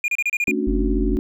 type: tone bursts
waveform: triangle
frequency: 2423 Hz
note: D#7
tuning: 47 cents flat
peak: -16 dBFS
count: 7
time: 0.04-0.513 s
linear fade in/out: 2 ms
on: 41 ms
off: 31 ms
type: chord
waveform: sine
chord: D major seventh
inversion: second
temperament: just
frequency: 220.2 / 275.3 / 293.7 / 367.1 Hz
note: A3 / C#4 / D4 / F#4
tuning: +2 / -12 / 0 / -14 cents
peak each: -25 dBFS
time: 0.48-1.19 s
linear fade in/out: 0 ms
type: tone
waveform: triangle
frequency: 46.25 Hz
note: F#1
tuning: in tune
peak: -18 dBFS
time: 0.67-1.17 s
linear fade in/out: 0 ms
effects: none